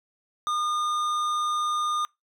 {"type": "tone with tanh clipping", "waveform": "sine", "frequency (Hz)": 1216, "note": "D#6", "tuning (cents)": -40, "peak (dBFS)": -26, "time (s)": [0.47, 2.05], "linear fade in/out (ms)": 0, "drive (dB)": 13, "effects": ["noise-tail reverb RT60 0.2 s tail -24 dB re dry"]}